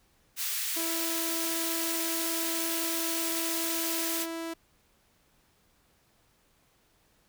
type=high-pass noise; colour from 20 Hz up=white; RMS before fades=-32 dBFS; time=0.36-4.27 s; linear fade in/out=50 ms; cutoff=1700 Hz; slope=12 dB/octave
type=tone; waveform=sawtooth; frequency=330 Hz; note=E4; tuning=2 cents sharp; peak=-30 dBFS; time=0.76-4.54 s; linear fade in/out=10 ms
effects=pink hiss -67 dBFS RMS until 7.28 s